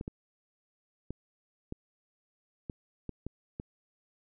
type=clicks; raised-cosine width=3 ms; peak=-24 dBFS; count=8; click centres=0.011 / 0.079 / 1.106 / 1.724 / 2.698 / 3.093 / 3.266 / 3.599 s; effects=none